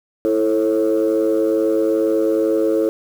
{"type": "chord", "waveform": "sine", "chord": "A major", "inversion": "second", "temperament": "equal with one note detuned", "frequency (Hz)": [329.6, 440, 542.3], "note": ["E4", "A4", "C#5"], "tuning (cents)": [0, 0, -38], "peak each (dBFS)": [-17, -17, -19], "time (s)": [0.25, 2.89], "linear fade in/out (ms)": 0, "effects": ["tanh soft clip ceiling -9 dBFS", "7-bit"]}